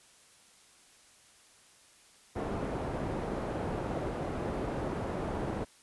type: low-pass noise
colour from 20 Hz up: white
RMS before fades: -35 dBFS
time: 2.35-5.65 s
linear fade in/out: 20 ms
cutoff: 580 Hz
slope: 12 dB/octave
effects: white hiss -60 dBFS RMS until 5.82 s + resampled to 24000 Hz